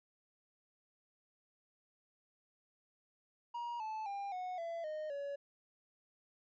triangle tone with pitch steps, 950 / 871.2 / 798.9 / 732.6 / 671.8 / 616 / 564.9 Hz, A#5 / A5 / G5 / F#5 / E5 / D#5 / C#5, +33 / -17 / +33 / -17 / +33 / -17 / +33 cents, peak -37 dBFS, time 3.54-5.36 s, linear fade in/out 10 ms, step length 260 ms, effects resampled to 16000 Hz

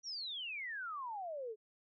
sine exponential sweep, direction down, 5920 to 415.6 Hz, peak -40 dBFS, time 0.03-1.56 s, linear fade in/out 50 ms, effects none

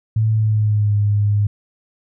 sine tone with pitch glide, 110 to 103.23 Hz, A2 to G#2, 0 to -10 cents, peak -13 dBFS, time 0.16-1.47 s, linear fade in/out 5 ms, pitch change -110 cents, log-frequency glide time 0.31-0.95 s, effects none

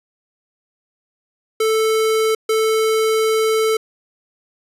square tone bursts at uneven times, 440 Hz, A4, in tune, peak -15 dBFS, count 2, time 1.6-2.35 / 2.49-3.77 s, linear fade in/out 5 ms, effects resampled to 32000 Hz + 9-bit

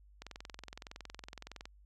click train, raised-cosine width 0.2 ms, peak -28 dBFS, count 32, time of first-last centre 0.22-1.655 s, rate 21.6 Hz, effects added 50 Hz sine -58 dBFS peak until 1.85 s

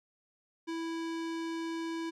square tone, 329.5 Hz, E4, 1 cent flat, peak -35 dBFS, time 0.67-2.11 s, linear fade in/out 20 ms, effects low-pass 6000 Hz 12 dB/octave

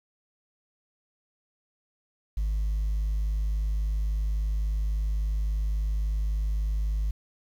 sine tone, 51.8 Hz, G#1, 4 cents flat, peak -22 dBFS, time 2.37-7.11 s, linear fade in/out 5 ms, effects tanh soft clip ceiling -23 dBFS + 9-bit

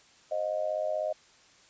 sine tone with amplitude modulation, 620 Hz, D#5, 6 cents flat, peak -24 dBFS, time 0.31-1.13 s, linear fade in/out 10 ms, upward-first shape sine, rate 96.2 Hz, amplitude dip 85%, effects white hiss -59 dBFS RMS until 1.69 s + resampled to 16000 Hz

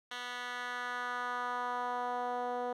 10% pulse tone with band-pass filter sweep, 245.8 Hz, B3, 8 cents flat, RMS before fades -37 dBFS, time 0.11-2.73 s, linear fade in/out 5 ms, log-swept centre 2600 to 570 Hz, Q 1.7, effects none

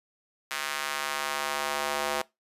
square tone with high-pass filter sweep, 72.5 Hz, D2, 22 cents flat, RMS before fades -31 dBFS, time 0.51-2.22 s, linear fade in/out 0 ms, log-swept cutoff 1500 to 640 Hz, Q 1.1, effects noise-tail reverb RT60 0.2 s tail -22 dB re dry + resampled to 32000 Hz

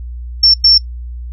sine tone bursts at uneven times, 5420 Hz, E8, 47 cents sharp, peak -4 dBFS, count 2, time 0.43-0.54 / 0.64-0.78 s, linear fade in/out 5 ms, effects noise-tail reverb RT60 0.1 s tail -24 dB re dry + added 60 Hz sine -23 dBFS peak until 1.32 s

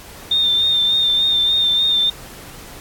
sine tone with vibrato, 3619 Hz, A7, 48 cents sharp, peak -13 dBFS, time 0.31-2.1 s, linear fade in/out 5 ms, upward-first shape sine, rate 3.4 Hz, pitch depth 30 cents each way, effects pink hiss -38 dBFS RMS until 2.8 s + AAC 64 kbps

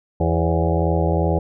harmonic tone with a mistuned harmonic, 82.41 Hz, E2, in tune, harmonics 1 / 2 / 4 / 5 / 6 / 7 / 8 / 9 / 10, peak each -20 / -22 / -26 / -26 / -26 / -27 / -33 / -28 / -30 dBFS, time 0.2-1.39 s, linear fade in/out 5 ms, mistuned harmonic 6, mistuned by +63 cents, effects none

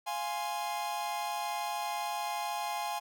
45% pulse chord, F minor, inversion none, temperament equal, 698.5 / 830.6 / 1046.5 Hz, F5 / Ab5 / C6, 0 / 0 / 0 cents, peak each -39 / -35 / -40 dBFS, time 0.06-3 s, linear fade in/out 20 ms, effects none

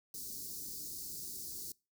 white band-stop noise, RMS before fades -44 dBFS, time 0.14-1.72 s, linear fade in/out 2 ms, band 420 to 4400 Hz, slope 48 dB/octave, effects noise-tail reverb RT60 0.3 s tail -24 dB re dry

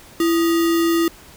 sine tone with sample-and-hold, 334.2 Hz, E4, 24 cents sharp, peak -14 dBFS, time 0.2-1.08 s, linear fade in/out 2 ms, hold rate 1575 Hz, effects pink hiss -44 dBFS RMS until 1.36 s

